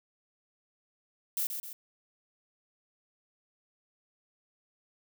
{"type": "noise with echo", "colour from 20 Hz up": "violet", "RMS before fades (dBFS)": -31, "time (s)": [1.37, 1.47], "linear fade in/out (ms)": 2, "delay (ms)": 130, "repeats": 2, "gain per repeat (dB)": -6, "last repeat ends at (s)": 1.73, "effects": []}